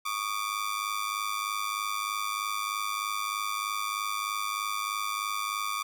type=ring-modulated tone; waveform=sawtooth; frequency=1171 Hz; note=D6; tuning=5 cents flat; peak=-23 dBFS; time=0.05-5.83 s; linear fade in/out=10 ms; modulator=51.6 Hz; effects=none